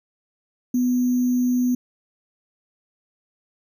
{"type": "tone with sample-and-hold", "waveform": "sine", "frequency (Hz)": 248.6, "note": "B3", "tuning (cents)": 12, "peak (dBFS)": -17, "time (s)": [0.74, 1.75], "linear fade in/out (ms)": 5, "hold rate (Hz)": 6300, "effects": []}